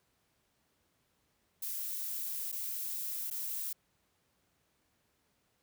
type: noise with dropouts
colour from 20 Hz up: violet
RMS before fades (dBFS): -38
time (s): 1.62-3.73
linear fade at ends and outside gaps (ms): 5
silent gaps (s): 2.518-2.525 / 3.302-3.31
effects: pink hiss -75 dBFS RMS until 5.62 s + high-pass 60 Hz 12 dB/octave